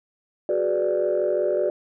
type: chord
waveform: sine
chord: G# half-diminished seventh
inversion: third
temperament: equal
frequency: 370 / 415.3 / 493.9 / 587.3 Hz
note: F#4 / G#4 / B4 / D5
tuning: 0 / 0 / 0 / 0 cents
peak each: -24 / -27 / -27 / -22 dBFS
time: 0.49-1.7 s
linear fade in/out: 2 ms
effects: tanh soft clip ceiling -13 dBFS